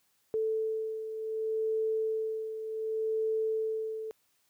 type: beating tone pair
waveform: sine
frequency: 440 / 440.67 Hz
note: A4 / A4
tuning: 0 / +3 cents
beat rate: 0.67 Hz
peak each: -30 / -37 dBFS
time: 0.34-4.11 s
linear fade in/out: 0 ms
effects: white hiss -72 dBFS RMS until 4.49 s + high-pass 60 Hz 12 dB/octave